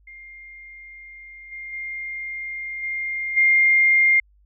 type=tone with level steps; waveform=sine; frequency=2114 Hz; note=C7; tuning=17 cents sharp; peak=-39 / -32 / -28 / -24 / -13 dBFS; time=0.07-4.2 s; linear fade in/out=5 ms; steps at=1.51 / 1.72 / 2.82 / 3.36 s; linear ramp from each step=20 ms; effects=added 50 Hz sine -54 dBFS peak until 4.45 s